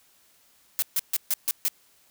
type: noise bursts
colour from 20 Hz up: blue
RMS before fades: -24 dBFS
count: 6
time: 0.79-1.682 s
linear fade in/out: 0 ms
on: 32 ms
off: 140 ms
effects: white hiss -61 dBFS RMS until 2.1 s

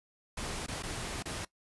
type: noise with dropouts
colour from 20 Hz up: pink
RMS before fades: -38 dBFS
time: 0.37-1.45 s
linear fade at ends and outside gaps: 5 ms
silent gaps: 0.664-0.682 / 0.825-0.833 / 1.226-1.255 s
effects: noise-tail reverb RT60 0.1 s tail -20 dB re dry + resampled to 24000 Hz

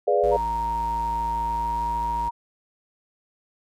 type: chord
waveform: sine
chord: G# diminished seventh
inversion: none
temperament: equal with one note detuned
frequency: 415.3 / 493.9 / 587.3 / 702.9 Hz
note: G#4 / B4 / D5 / F5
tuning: 0 / 0 / 0 / +11 cents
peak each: -22 / -23 / -22 / -24 dBFS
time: 0.07-0.37 s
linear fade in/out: 10 ms
type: tone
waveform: square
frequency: 56.7 Hz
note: A#1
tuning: 47 cents flat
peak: -32 dBFS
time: 0.23-2.29 s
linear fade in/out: 10 ms
type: tone with pitch glide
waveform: sine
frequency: 932.3 to 942 Hz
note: A#5 to A#5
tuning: 0 to +18 cents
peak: -23 dBFS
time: 0.31-2.31 s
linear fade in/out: 20 ms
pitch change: +18 cents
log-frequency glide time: 1.41-1.82 s
effects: MP3 64 kbps

